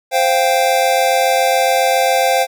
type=chord; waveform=square; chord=C suspended fourth; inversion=none; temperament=just; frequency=523.3 / 697.7 / 784.9 Hz; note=C5 / F5 / G5; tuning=0 / -2 / +2 cents; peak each=-17 dBFS; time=0.11-2.47 s; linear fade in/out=50 ms; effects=none